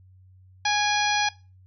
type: harmonic tone with a mistuned harmonic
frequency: 830.6 Hz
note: G#5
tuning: in tune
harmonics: 1 / 2 / 3 / 4 / 5 / 6 / 7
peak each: -24 / -27 / -29 / -30 / -31 / -32 / -32 dBFS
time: 0.65-1.29 s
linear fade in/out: 5 ms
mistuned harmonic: 3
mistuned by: -45 cents
effects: noise-tail reverb RT60 0.3 s tail -20 dB re dry + added 93 Hz sine -50 dBFS peak until 1.66 s